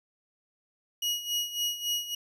30% pulse tone with tremolo, 2900 Hz, F#7, 35 cents flat, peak -23 dBFS, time 1.02-2.15 s, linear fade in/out 5 ms, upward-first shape sine, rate 3.6 Hz, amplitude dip 75%, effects none

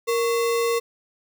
sine tone with sample-and-hold, 466.2 Hz, A#4, in tune, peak -19 dBFS, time 0.07-0.8 s, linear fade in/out 20 ms, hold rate 1575 Hz, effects none

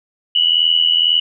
sine tone pair together, 2906 / 2988 Hz, F#7 / F#7, -32 / +16 cents, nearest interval unison, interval 48 cents, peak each -14 dBFS, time 0.35-1.2 s, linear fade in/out 5 ms, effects none

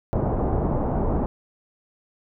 pink low-pass noise, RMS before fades -23 dBFS, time 0.13-1.26 s, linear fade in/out 0 ms, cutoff 870 Hz, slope 24 dB/octave, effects none

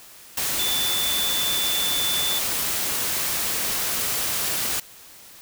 sine tone in noise, 3506 Hz, A7, 7 cents flat, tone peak -24 dBFS, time 0.59-2.39 s, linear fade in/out 5 ms, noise white, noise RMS -25 dBFS, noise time 0.37-4.8 s, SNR -2 dB, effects white hiss -46 dBFS RMS until 5.41 s

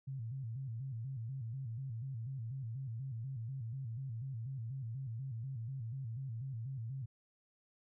sine tone with vibrato, 123.47 Hz, B2, in tune, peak -39 dBFS, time 0.07-7.06 s, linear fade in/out 10 ms, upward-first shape square, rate 4.1 Hz, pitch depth 150 cents each way, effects none

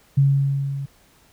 sine tone with level ramp, 138.59 Hz, C#3, in tune, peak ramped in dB -11 to -26 dBFS, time 0.17-0.86 s, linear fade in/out 10 ms, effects pink hiss -56 dBFS RMS until 1.32 s

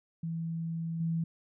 sine tone with level steps, 164.81 Hz, E3, in tune, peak -32 / -28 dBFS, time 0.23-1.24 s, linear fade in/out 5 ms, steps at 1 s, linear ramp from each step 5 ms, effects none

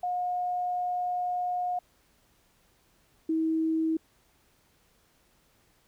sine tone pair in turn, 719 / 320.9 Hz, F#5 / E4, -50 / -46 cents, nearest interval octave + major second, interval 1396 cents, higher first, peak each -27 / -24 dBFS, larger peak second, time 0.03-1.79 / 3.29-3.97 s, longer first, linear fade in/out 5 ms, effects pink hiss -66 dBFS RMS until 5.87 s

